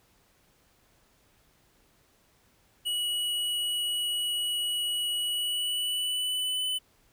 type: tone with pitch glide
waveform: square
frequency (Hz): 2924 to 3010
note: F#7 to F#7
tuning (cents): -21 to +29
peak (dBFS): -28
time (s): 2.85-6.79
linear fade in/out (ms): 20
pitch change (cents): +50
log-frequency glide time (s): 5.23-6.67
effects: pink hiss -65 dBFS RMS until 7.12 s